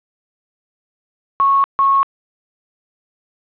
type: tone pair in turn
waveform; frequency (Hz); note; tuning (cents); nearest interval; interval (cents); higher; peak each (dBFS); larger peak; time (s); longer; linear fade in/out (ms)
sine; 1101 / 1096.7; C#6 / C#6; -12 / -19; unison; 7; first; -10; neither; 1.4-1.64 / 1.79-2.03; neither; 0
effects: resampled to 8000 Hz + 7-bit